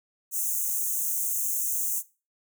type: high-pass noise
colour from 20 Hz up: white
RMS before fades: -28 dBFS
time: 0.31-2.03 s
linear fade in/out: 50 ms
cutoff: 6100 Hz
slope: 96 dB/octave
effects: noise-tail reverb RT60 0.3 s tail -18 dB re dry